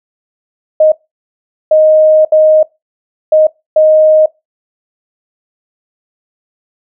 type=tone bursts at uneven times; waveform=sine; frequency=622 Hz; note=D#5; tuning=1 cent flat; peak=-3 dBFS; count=5; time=0.8-0.92 / 1.71-2.25 / 2.32-2.63 / 3.32-3.47 / 3.76-4.26 s; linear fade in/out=5 ms; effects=noise-tail reverb RT60 0.2 s tail -21 dB re dry